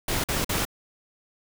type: noise bursts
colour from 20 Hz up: pink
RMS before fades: -26 dBFS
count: 3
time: 0.08-0.652 s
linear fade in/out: 5 ms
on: 160 ms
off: 46 ms
effects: none